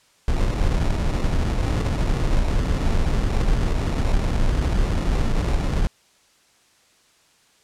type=noise with sample-and-hold; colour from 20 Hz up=brown; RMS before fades=-20 dBFS; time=0.28-5.87 s; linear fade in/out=2 ms; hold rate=1575 Hz; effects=white hiss -58 dBFS RMS until 7.63 s + low-pass 8000 Hz 12 dB/octave